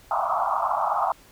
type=band-pass noise; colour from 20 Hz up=pink; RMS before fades=-24 dBFS; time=0.11-1.12 s; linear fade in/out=2 ms; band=650 to 1300 Hz; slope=96 dB/octave; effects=pink hiss -53 dBFS RMS until 1.31 s